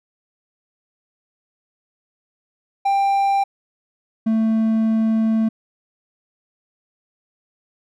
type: tone pair in turn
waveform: triangle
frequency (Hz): 791 / 222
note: G5 / A3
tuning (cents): +15 / +16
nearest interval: octave + minor seventh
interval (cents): 2199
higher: first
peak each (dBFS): -13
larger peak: neither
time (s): 2.85-3.44 / 4.26-5.49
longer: second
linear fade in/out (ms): 10
effects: none